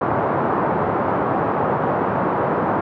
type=band-pass noise; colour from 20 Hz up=white; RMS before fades=-20 dBFS; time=0.01-2.81 s; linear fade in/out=5 ms; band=100 to 1100 Hz; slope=24 dB/octave; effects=none